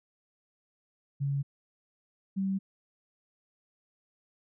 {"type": "tone pair in turn", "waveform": "sine", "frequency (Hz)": [139.8, 193.2], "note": ["C#3", "G3"], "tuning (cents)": [15, -25], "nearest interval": "tritone", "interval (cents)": 560, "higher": "second", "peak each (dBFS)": -27, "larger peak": "neither", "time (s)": [[1.2, 1.43], [2.36, 2.59]], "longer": "neither", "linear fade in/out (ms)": 20, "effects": []}